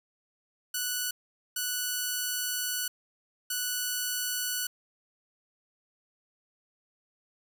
5% pulse tone bursts at uneven times, 1480 Hz, F#6, in tune, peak -18 dBFS, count 3, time 0.74-1.11 / 1.56-2.88 / 3.5-4.67 s, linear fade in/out 5 ms, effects none

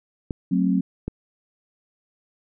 clicks, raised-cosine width 3 ms, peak -14 dBFS, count 2, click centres 0.308 / 1.08 s
sine chord, F# diminished, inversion none, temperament just, 185 / 222 / 266.4 Hz, F#3 / A3 / C4, 0 / +16 / +31 cents, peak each -20 / -26 / -22 dBFS, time 0.51-0.81 s, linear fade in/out 10 ms
effects none

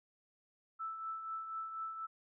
sine tone with tremolo, 1318.5 Hz, E6, in tune, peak -37 dBFS, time 0.79-2.07 s, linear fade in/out 20 ms, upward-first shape triangle, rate 4.1 Hz, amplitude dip 55%, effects none

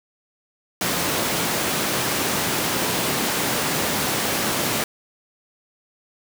pink high-pass noise, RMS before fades -23 dBFS, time 0.81-4.84 s, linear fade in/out 2 ms, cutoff 170 Hz, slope 12 dB/octave, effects none

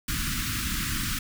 pink band-stop noise, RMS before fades -29 dBFS, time 0.08-1.19 s, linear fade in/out 5 ms, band 300 to 1200 Hz, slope 48 dB/octave, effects none

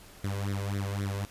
sawtooth tone with flanger, 99.6 Hz, G2, 28 cents sharp, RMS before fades -32 dBFS, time 0.24-1.25 s, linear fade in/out 0 ms, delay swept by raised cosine 0.52 to 2.02 ms, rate 3.8 Hz, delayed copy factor +0.95, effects pink hiss -52 dBFS RMS until 1.3 s + resampled to 32000 Hz

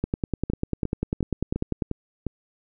two click trains, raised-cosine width 3 ms, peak -11 / -14 dBFS, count 19 / 6, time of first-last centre 0.04-1.822 / 0.5-2.267 s, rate 10.1 / 2.83 Hz, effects none

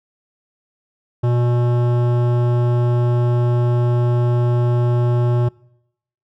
sine tone with hard clipping, 121 Hz, B2, 35 cents flat, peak -16 dBFS, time 1.23-5.49 s, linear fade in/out 10 ms, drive 15 dB, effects noise-tail reverb RT60 0.8 s tail -24 dB re dry

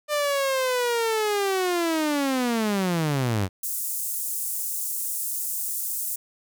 sawtooth linear sweep, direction down, 600 to 89.5 Hz, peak -18 dBFS, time 0.08-3.49 s, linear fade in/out 50 ms
pink high-pass noise, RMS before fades -29 dBFS, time 3.63-6.16 s, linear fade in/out 5 ms, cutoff 8200 Hz, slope 24 dB/octave
effects none

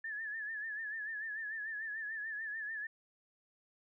sine tone with vibrato, 1743 Hz, A6, 17 cents flat, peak -38 dBFS, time 0.04-2.87 s, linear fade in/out 5 ms, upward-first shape sine, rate 6.8 Hz, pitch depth 75 cents each way, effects none

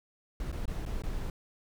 brown noise with dropouts, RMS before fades -34 dBFS, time 0.4-1.3 s, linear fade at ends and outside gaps 2 ms, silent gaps 0.517-0.526 / 0.656-0.678 / 0.853-0.861 / 1.021-1.036 s, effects none

